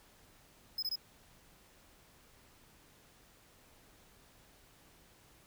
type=tone bursts; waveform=square; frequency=5100 Hz; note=D#8; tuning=42 cents sharp; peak=-34 dBFS; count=3; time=0.78-0.958 s; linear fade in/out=5 ms; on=46 ms; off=20 ms; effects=pink hiss -63 dBFS RMS until 5.46 s